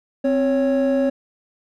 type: tone pair together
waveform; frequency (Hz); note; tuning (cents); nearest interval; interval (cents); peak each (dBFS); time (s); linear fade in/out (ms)
triangle; 261.9 / 555; C4 / C#5; +2 / +2; octave + minor second; 1300; -16 / -16; 0.24-1.1; 10
effects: tanh soft clip ceiling -9 dBFS